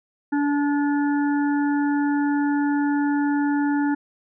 harmonic tone, 288.5 Hz, D4, 31 cents flat, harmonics 1 / 3 / 5 / 6, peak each -19 / -29 / -33 / -35 dBFS, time 0.32-3.95 s, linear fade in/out 10 ms, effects none

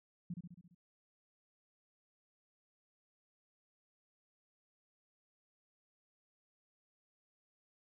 sine tone with echo, 174.61 Hz, F3, in tune, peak -38 dBFS, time 0.3-0.34 s, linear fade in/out 5 ms, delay 68 ms, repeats 6, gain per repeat -4 dB, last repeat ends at 0.748 s, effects none

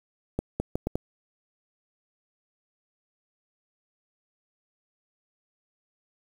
accelerating click train, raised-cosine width 2 ms, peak -13 dBFS, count 5, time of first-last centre 0.39-0.955 s, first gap 210 ms, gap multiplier 0.74, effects 7-bit

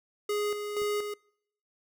square tone with tremolo, 415.3 Hz, G#4, in tune, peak -28 dBFS, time 0.29-1.14 s, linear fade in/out 5 ms, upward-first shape square, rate 2.1 Hz, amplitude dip 50%
clicks, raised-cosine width 2 ms, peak -34 / -42 dBFS, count 2, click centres 0.818 / 0.833 s
effects noise-tail reverb RT60 0.7 s tail -26 dB re dry

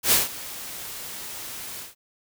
white noise with ADSR envelope, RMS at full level -17 dBFS, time 0.03-1.95 s, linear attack 89 ms, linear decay 160 ms, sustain -19 dB, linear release 160 ms, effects none

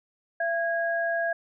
sine tone pair together, 674.6 / 1644 Hz, E5 / G#6, +40 / -18 cents, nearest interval octave + minor third, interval 1542 cents, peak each -26 / -28 dBFS, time 0.4-1.33 s, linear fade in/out 5 ms, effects none

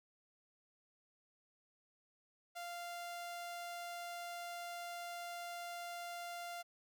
sawtooth tone, 695 Hz, F5, 9 cents flat, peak -40 dBFS, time 2.55-6.63 s, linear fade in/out 20 ms, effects none

